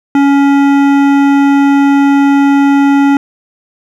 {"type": "tone with hard clipping", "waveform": "sine", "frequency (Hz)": 280, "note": "C#4", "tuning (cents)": 18, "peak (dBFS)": -7, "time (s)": [0.15, 3.17], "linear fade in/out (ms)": 2, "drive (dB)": 14, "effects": []}